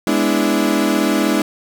35% pulse chord, E dominant seventh, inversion first, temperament equal, 207.7 / 246.9 / 293.7 / 329.6 Hz, G#3 / B3 / D4 / E4, 0 / 0 / 0 / 0 cents, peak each -18 / -20 / -17 / -18 dBFS, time 0.07-1.42 s, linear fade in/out 2 ms, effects none

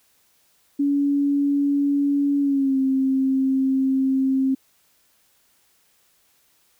sine tone with pitch glide, 283.4 to 266 Hz, C#4 to C4, +38 to +29 cents, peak -17 dBFS, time 0.79-4.55 s, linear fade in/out 10 ms, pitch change -109 cents, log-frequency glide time 2.4-2.78 s, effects white hiss -62 dBFS RMS until 6.79 s

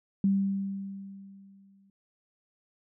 sine tone with exponential decay, 196 Hz, G3, in tune, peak -20 dBFS, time 0.24-1.9 s, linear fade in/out 2 ms, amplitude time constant 360 ms, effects none

